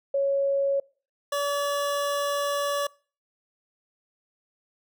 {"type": "tone pair in turn", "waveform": ["sine", "25% pulse"], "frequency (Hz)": [554, 571.6], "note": ["C#5", "D5"], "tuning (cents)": [-1, -47], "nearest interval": "minor second", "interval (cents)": 54, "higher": "second", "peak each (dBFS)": -21, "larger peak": "neither", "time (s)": [[0.14, 0.8], [1.32, 2.87]], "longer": "second", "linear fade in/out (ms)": 5, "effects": ["noise-tail reverb RT60 0.4 s tail -24 dB re dry"]}